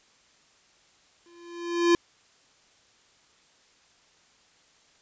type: tone with exponential growth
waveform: square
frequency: 343.7 Hz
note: F4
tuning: 28 cents flat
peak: -16 dBFS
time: 1.26-1.95 s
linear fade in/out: 1 ms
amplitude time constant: 150 ms
effects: white hiss -61 dBFS RMS until 5.01 s + resampled to 16000 Hz